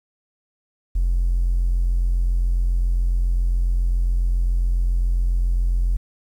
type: tone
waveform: triangle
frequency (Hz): 43.65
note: F1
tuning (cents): 0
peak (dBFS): -13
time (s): 0.95-5.97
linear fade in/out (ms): 10
effects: tanh soft clip ceiling -13 dBFS + 9-bit